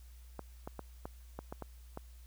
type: clicks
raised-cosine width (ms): 1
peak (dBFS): -27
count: 8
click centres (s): 0.393 / 0.675 / 0.793 / 1.055 / 1.39 / 1.525 / 1.623 / 1.974
effects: added 60 Hz sine -51 dBFS peak until 2.26 s + white hiss -66 dBFS RMS until 2.26 s